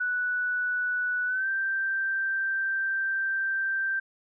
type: tone with pitch glide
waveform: sine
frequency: 1480 to 1568 Hz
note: F#6 to G6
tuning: 0 to 0 cents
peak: -25 dBFS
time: 0-4 s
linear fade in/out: 10 ms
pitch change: +100 cents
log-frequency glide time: 1.26-1.48 s
effects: none